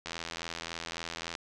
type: click train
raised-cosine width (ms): 0.2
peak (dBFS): -19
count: 109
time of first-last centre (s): 0.06-1.352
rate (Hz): 83.6
effects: resampled to 22050 Hz